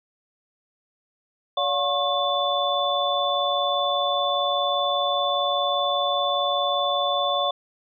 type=tone cluster; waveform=sine; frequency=571 / 716 / 1084 / 3499 Hz; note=D5 / F5 / C#6 / A7; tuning=-49 / +43 / -39 / -10 cents; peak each=-26 dBFS; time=1.57-7.51 s; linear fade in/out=5 ms; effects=none